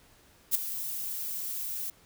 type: noise with ADSR envelope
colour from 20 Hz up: violet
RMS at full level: -22 dBFS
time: 0.51-1.9 s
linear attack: 42 ms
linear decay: 4 ms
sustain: -13 dB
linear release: 3 ms
effects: pink hiss -60 dBFS RMS until 2.05 s